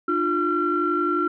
sine tone cluster, 302 / 353.4 / 1364 Hz, D4 / F4 / F6, +48 / +21 / -41 cents, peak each -25 / -24 / -22 dBFS, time 0.08-1.28 s, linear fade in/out 5 ms, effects tanh soft clip ceiling -11 dBFS

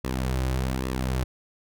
sawtooth tone with flanger, 64.5 Hz, C2, 24 cents flat, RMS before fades -27 dBFS, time 0.04-1.24 s, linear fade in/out 5 ms, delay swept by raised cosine 1.3 to 4.5 ms, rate 1.2 Hz, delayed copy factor -0.6, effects none

